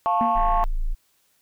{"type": "chord", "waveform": "sine", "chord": "F augmented", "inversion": "none", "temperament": "equal with one note detuned", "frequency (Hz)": [698.5, 880, 1096.6], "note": ["F5", "A5", "C#6"], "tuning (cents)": [0, 0, -19], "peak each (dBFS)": -22, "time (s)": [0.06, 0.64], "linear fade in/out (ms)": 0}
{"type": "tone with exponential decay", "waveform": "sine", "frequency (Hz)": 233.1, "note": "A#3", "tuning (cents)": 0, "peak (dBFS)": -20, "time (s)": [0.21, 0.54], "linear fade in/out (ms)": 0, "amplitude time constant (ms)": 71}
{"type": "tone", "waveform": "sine", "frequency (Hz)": 27.5, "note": "A0", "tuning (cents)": 0, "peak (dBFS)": -20, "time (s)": [0.35, 0.95], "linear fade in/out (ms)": 20}
{"effects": ["tanh soft clip ceiling -11 dBFS", "white hiss -65 dBFS RMS until 1.41 s"]}